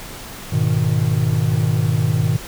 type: chord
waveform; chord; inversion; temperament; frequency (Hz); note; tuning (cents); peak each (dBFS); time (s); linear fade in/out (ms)
triangle; G# minor; none; equal; 103.83 / 123.47 / 155.56; G#2 / B2 / D#3; 0 / 0 / 0; -18 / -17 / -17; 0.52-2.37; 10
effects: pink hiss -34 dBFS RMS until 2.47 s